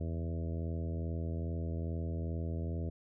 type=harmonic tone with a mistuned harmonic; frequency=82.41 Hz; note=E2; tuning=in tune; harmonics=1 / 2 / 3 / 4 / 5 / 6 / 7 / 8; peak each=-35 / -41 / -45 / -47 / -49 / -51 / -52 / -53 dBFS; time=0-2.9 s; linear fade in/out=10 ms; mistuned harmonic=1; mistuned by=+34 cents; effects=none